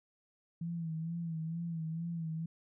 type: tone with vibrato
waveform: sine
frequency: 164.81 Hz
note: E3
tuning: in tune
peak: -35 dBFS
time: 0.61-2.46 s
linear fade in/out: 5 ms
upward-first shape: sine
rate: 2.2 Hz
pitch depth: 58 cents each way
effects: none